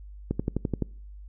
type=click train; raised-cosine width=3 ms; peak=-13 dBFS; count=7; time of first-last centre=0.31-0.823 s; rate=11.7 Hz; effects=noise-tail reverb RT60 0.5 s tail -25 dB re dry + added 50 Hz sine -41 dBFS peak until 1.28 s